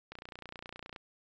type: click train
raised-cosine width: 0.3 ms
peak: -28 dBFS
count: 26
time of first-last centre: 0.12-0.962 s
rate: 29.7 Hz
effects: resampled to 16000 Hz